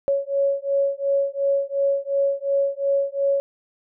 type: beating tone pair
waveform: sine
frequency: 554.4 / 557.2 Hz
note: C#5 / C#5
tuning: 0 / +9 cents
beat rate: 2.8 Hz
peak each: -22 dBFS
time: 0.08-3.4 s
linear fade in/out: 0 ms
effects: none